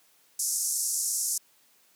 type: band-pass noise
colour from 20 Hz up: pink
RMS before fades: -29 dBFS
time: 0.39-1.38 s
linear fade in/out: 5 ms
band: 5700 to 12000 Hz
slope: 48 dB/octave
effects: white hiss -63 dBFS RMS until 1.95 s + high-pass 150 Hz 12 dB/octave